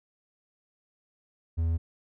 triangle tone, 82.41 Hz, E2, in tune, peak -22 dBFS, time 1.57-1.78 s, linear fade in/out 20 ms, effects none

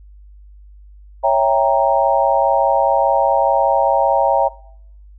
sine chord, C# diminished seventh, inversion none, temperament equal with one note detuned, 554.4 / 659.3 / 790.4 / 932.3 Hz, C#5 / E5 / G5 / Bb5, 0 / 0 / +14 / 0 cents, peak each -17 dBFS, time 1.23-4.49 s, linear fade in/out 20 ms, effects noise-tail reverb RT60 0.7 s tail -22 dB re dry + added 50 Hz sine -39 dBFS peak until 5.18 s

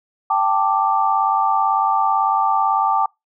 sine chord, G suspended second, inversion none, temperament just, 784 / 882 / 1176 Hz, G5 / A5 / D6, 0 / +4 / +2 cents, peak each -19 dBFS, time 0.3-3.06 s, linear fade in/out 5 ms, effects noise-tail reverb RT60 0.2 s tail -26 dB re dry

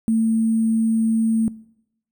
sine tone with sample-and-hold, 224.3 Hz, A3, 34 cents sharp, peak -15 dBFS, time 0.08-1.48 s, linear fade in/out 0 ms, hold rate 8820 Hz, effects noise-tail reverb RT60 0.8 s tail -21 dB re dry

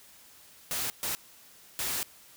white noise bursts at uneven times, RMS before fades -32 dBFS, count 3, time 0.71-0.9 / 1.03-1.15 / 1.79-2.03 s, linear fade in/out 0 ms, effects white hiss -55 dBFS RMS until 2.36 s

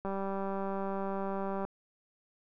click train, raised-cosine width 1 ms, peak -23 dBFS, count 313, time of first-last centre 0.05-1.65 s, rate 195 Hz, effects none

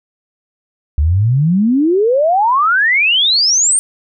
sine exponential sweep, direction up, 69.3 to 9080 Hz, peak -9 dBFS, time 0.98-3.79 s, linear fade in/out 0 ms, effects none

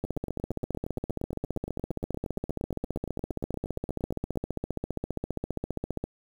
two click trains, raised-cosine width 2 ms, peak -17 / -22 dBFS, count 91 / 38, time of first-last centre 0.04-6.04 / 0.05-4.357 s, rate 15 / 8.59 Hz, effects 8-bit

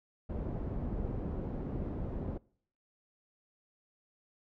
pink low-pass noise, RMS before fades -37 dBFS, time 0.29-2.38 s, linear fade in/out 10 ms, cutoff 450 Hz, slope 12 dB/octave, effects noise-tail reverb RT60 0.6 s tail -24 dB re dry

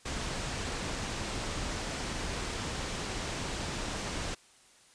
pink low-pass noise, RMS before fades -36 dBFS, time 0.05-4.35 s, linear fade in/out 10 ms, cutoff 8500 Hz, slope 24 dB/octave, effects white hiss -60 dBFS RMS until 4.94 s + resampled to 22050 Hz

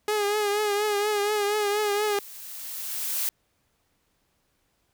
sawtooth tone with vibrato, 415.3 Hz, G#4, in tune, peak -19 dBFS, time 0.08-2.19 s, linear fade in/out 2 ms, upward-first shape triangle, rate 4.2 Hz, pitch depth 58 cents each way
blue noise with exponential growth, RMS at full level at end -26 dBFS, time 0.89-3.29 s, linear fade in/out 0 ms, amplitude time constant 520 ms
effects pink hiss -71 dBFS RMS until 4.93 s

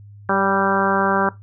harmonic tone with a mistuned harmonic, 195.6 Hz, G3, 4 cents flat, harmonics 1 / 2 / 3 / 4 / 5 / 6 / 7 / 8, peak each -24 / -24 / -24 / -24 / -24 / -24 / -24 / -24 dBFS, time 0.29-1.29 s, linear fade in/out 2 ms, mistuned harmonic 3, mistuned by -17 cents, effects noise-tail reverb RT60 0.2 s tail -19 dB re dry + added 102 Hz sine -39 dBFS peak until 1.42 s

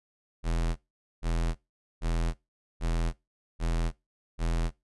square tone bursts, 41.71 Hz, E1, 21 cents sharp, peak -26 dBFS, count 6, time 0.43-4.71 s, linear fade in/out 50 ms, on 330 ms, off 460 ms, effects noise-tail reverb RT60 0.2 s tail -20 dB re dry + resampled to 24000 Hz

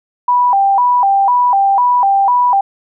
sine tone with vibrato, 880 Hz, A5, in tune, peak -8 dBFS, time 0.28-2.61 s, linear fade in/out 5 ms, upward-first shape square, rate 2 Hz, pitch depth 190 cents each way, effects none

